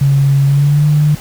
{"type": "tone with pitch glide", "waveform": "sine", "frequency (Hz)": [138.59, 149.4], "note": ["C#3", "D3"], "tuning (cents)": [0, 30], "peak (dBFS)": -7, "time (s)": [0.01, 1.15], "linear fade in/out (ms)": 5, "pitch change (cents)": 130, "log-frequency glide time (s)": [0.46, 0.87], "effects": ["pink hiss -32 dBFS RMS until 1.2 s"]}